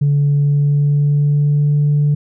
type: tone with pitch glide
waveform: sine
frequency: 143.7 to 146.63 Hz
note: D3 to D3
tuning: -37 to -2 cents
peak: -9 dBFS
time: 0.01-2.15 s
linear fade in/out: 10 ms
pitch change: +35 cents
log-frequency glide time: 0.31-1.74 s
effects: tanh soft clip ceiling -8 dBFS